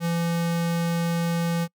square tone, 169.1 Hz, E3, 44 cents sharp, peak -23 dBFS, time 0-1.68 s, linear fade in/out 50 ms, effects noise-tail reverb RT60 0.1 s tail -26 dB re dry

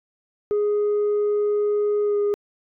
sine tone with pitch glide, 415.3 to 410.5 Hz, G#4 to G#4, 0 to -20 cents, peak -16 dBFS, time 0.51-2.34 s, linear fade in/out 0 ms, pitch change -20 cents, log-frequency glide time 2.03-2.17 s, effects tanh soft clip ceiling -17 dBFS

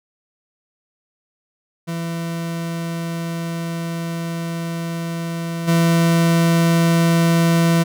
40% pulse tone with level steps, 167.3 Hz, E3, 26 cents sharp, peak -22 / -12 dBFS, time 1.87-7.84 s, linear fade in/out 20 ms, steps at 5.67 s, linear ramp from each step 20 ms, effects none

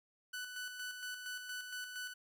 sawtooth tone with tremolo, 1492 Hz, F#6, 14 cents sharp, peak -37 dBFS, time 0.33-2.14 s, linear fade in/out 10 ms, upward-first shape square, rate 4.3 Hz, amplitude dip 45%, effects none

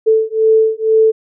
sine beating tone pair, 440 / 442.1 Hz, A4 / A4, 0 / +8 cents, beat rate 2.1 Hz, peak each -12 dBFS, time 0.06-1.12 s, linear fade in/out 20 ms, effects none

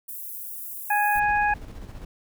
pink high-pass noise, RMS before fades -36 dBFS, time 0.08-1.2 s, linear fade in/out 10 ms, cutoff 12000 Hz, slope 24 dB/octave
harmonic tone, 830.6 Hz, G#5, in tune, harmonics 1 / 2 / 3, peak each -21 / -24 / -31 dBFS, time 0.9-1.54 s, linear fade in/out 5 ms
brown noise with tremolo, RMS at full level -37 dBFS, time 1.15-2.05 s, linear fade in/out 5 ms, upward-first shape square, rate 15 Hz, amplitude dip 40%
effects none

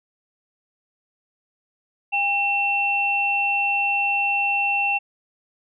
sine tone pair together, 802.7 / 2700 Hz, G5 / E7, +41 / +41 cents, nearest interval octave + major sixth, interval 2100 cents, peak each -24 / -20 dBFS, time 2.12-4.99 s, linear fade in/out 20 ms, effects none

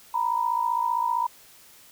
sine tone pair together, 932.4 / 987.8 Hz, A#5 / B5, 0 / 0 cents, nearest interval minor second, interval 100 cents, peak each -25 dBFS, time 0.14-1.27 s, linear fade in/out 5 ms, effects white hiss -52 dBFS RMS until 1.91 s

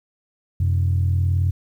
sine tone pair together, 90.2 / 129.4 Hz, F#2 / C3, -44 / -19 cents, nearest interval tritone, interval 625 cents, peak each -16 / -23 dBFS, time 0.6-1.51 s, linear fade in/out 5 ms, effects tanh soft clip ceiling -11 dBFS + 9-bit

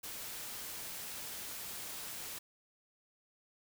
white noise, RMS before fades -44 dBFS, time 0.03-2.39 s, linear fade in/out 10 ms, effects none

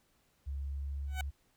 sine tone with pitch glide, 69.3 to 69.94 Hz, C#2 to C#2, 0 to +16 cents, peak -35 dBFS, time 0.46-1.31 s, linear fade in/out 20 ms, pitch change +16 cents, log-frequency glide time 0.57-1 s
15% pulse tone with exponential growth, 751 Hz, F#5, 26 cents sharp, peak -27 dBFS, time 1.07-1.21 s, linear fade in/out 2 ms, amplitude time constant 30 ms
effects pink hiss -72 dBFS RMS until 1.56 s

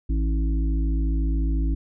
harmonic tone, 54.1 Hz, A1, 29 cents flat, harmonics 1 / 3 / 5 / 6, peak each -20 / -34 / -32 / -35 dBFS, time 0.09-1.75 s, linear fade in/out 10 ms, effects none

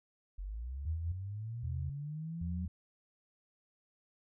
sine linear sweep, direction up, 43.77 to 185 Hz, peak -38 dBFS, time 0.38-2.66 s, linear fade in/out 10 ms
sine tone bursts, 82.41 Hz, E2, in tune, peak -36 dBFS, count 3, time 0.85-2.68 s, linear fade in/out 5 ms, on 270 ms, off 510 ms
effects none

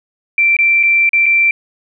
sine tone with dropouts, 2349 Hz, D7, in tune, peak -8 dBFS, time 0.38-1.51 s, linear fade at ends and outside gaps 2 ms, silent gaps 0.567-0.588 / 0.83-0.834 / 1.092-1.132 / 1.259-1.263 s, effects none

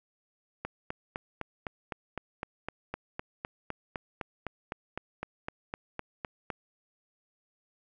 click train, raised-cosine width 0.5 ms, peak -19 dBFS, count 24, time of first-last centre 0.65-6.502 s, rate 3.93 Hz, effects none

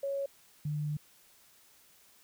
sine tone pair in turn, 554.4 / 149.24 Hz, C#5 / D3, 0 / +28 cents, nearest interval octave + major seventh, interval 2272 cents, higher first, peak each -31 / -31 dBFS, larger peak neither, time 0.03-0.26 / 0.65-0.97 s, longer second, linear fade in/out 5 ms, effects white hiss -62 dBFS RMS until 2.23 s

